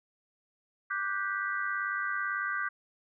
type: chord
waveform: sine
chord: G major seventh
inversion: second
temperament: just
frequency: 1176 / 1470 / 1568 / 1960 Hz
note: D6 / F#6 / G6 / B6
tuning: +2 / -12 / 0 / -14 cents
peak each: -35 / -37 / -33 / -39 dBFS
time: 0.9-2.69 s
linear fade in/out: 10 ms
effects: none